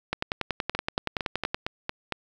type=two click trains; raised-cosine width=0.3 ms; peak=-10 / -12 dBFS; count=16 / 7; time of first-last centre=0.13-1.545 / 0.75-2.123 s; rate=10.6 / 4.37 Hz; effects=8-bit